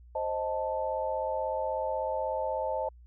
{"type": "chord", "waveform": "sine", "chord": "A diminished", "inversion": "first", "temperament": "equal with one note detuned", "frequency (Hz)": [526, 622.3, 880], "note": ["C5", "Eb5", "A5"], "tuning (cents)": [9, 0, 0], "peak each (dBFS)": -33, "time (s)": [0.15, 2.89], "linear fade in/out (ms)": 5, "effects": ["added 60 Hz sine -50 dBFS peak until 3.06 s"]}